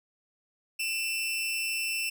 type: tone with amplitude modulation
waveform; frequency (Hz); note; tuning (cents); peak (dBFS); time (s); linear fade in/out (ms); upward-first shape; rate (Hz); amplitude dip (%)
sawtooth; 2674; E7; +24; -23; 0.79-2.1; 10; sine; 248; 55
effects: none